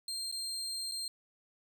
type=tone with dropouts; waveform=30% pulse; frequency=4186 Hz; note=C8; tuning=in tune; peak=-33 dBFS; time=0.08-1.08 s; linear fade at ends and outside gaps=2 ms; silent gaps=0.315-0.324 / 0.914-0.919 s; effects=none